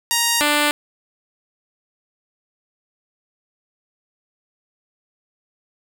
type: tone pair in turn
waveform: 5% pulse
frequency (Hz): 937 / 295.1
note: A#5 / D4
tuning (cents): +9 / +8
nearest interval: octave + minor sixth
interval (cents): 2001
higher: first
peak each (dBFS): -4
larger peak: neither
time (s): 0.11-0.41 / 0.41-0.71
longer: neither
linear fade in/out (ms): 0
effects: none